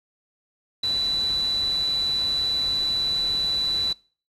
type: tone in noise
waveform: sine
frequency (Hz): 3971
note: B7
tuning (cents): +9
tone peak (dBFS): -22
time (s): 0.83-3.93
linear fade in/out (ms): 5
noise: pink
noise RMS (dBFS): -39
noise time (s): 0.83-3.93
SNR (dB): +14
effects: noise-tail reverb RT60 0.4 s tail -22 dB re dry + low-pass 11000 Hz 12 dB/octave